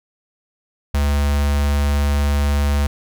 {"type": "tone with notch filter", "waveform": "square", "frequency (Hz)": 71.8, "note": "D2", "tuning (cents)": -39, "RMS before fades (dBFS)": -17, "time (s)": [0.94, 2.87], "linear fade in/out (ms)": 5, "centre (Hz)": 320, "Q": 1.5, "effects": []}